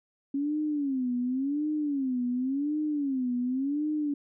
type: tone with vibrato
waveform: sine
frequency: 273.3 Hz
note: C#4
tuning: 24 cents flat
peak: -26 dBFS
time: 0.34-4.14 s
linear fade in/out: 5 ms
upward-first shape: sine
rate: 0.91 Hz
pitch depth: 190 cents each way
effects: none